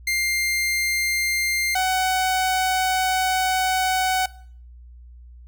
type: tone pair in turn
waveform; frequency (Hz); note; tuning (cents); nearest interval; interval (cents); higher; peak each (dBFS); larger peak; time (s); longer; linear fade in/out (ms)
sawtooth; 2100 / 749.1; C7 / F#5; +6 / +21; octave + tritone; 1785; first; -17 / -15; second; 0.07-1.75 / 1.75-4.26; second; 5
effects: noise-tail reverb RT60 0.5 s tail -19 dB re dry + added 60 Hz sine -41 dBFS peak until 5.47 s